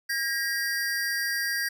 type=tone cluster; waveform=square; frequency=1624 / 1897 / 4685 Hz; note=G#6 / A#6 / D8; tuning=-39 / +30 / -5 cents; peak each=-30 / -31 / -34 dBFS; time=0.09-1.69 s; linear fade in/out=10 ms; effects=none